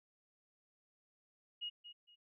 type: tone with echo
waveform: sine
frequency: 2880 Hz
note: F#7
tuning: 47 cents flat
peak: -39 dBFS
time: 1.61-1.7 s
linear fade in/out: 20 ms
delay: 230 ms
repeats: 2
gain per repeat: -11 dB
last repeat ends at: 2.16 s
effects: none